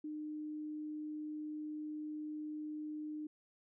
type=tone; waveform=sine; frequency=304 Hz; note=D#4; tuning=40 cents flat; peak=-40 dBFS; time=0.04-3.27 s; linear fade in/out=5 ms; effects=none